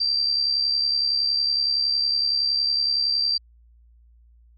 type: tone with amplitude modulation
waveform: sine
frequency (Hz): 4699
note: D8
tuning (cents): 0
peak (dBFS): -17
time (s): 0-3.38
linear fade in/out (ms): 10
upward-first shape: sine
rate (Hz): 70.8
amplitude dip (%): 55
effects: added 58 Hz sine -51 dBFS peak until 4.57 s